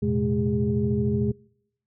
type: tone cluster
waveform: sine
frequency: 86 / 115.2 / 128.5 / 210.9 / 406.8 Hz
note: F2 / A#2 / C3 / G#3 / G#4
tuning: -26 / -20 / -31 / +27 / -36 cents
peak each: -30 / -29 / -27 / -24 / -28 dBFS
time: 0.02-1.32 s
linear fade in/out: 10 ms
effects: noise-tail reverb RT60 0.8 s tail -26 dB re dry + tanh soft clip ceiling -10 dBFS